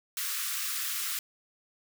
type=high-pass noise; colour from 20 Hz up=white; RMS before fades=-33 dBFS; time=0.17-1.19 s; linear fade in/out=2 ms; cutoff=1100 Hz; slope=96 dB/octave; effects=none